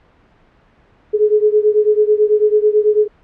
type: beating tone pair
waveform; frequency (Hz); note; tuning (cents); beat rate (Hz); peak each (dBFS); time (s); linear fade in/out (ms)
sine; 420.3 / 429.4; G#4 / A4; +21 / -42; 9.1; -12 / -14; 1.13-3.08; 20
effects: pink hiss -52 dBFS RMS until 3.23 s + low-pass 2000 Hz 12 dB/octave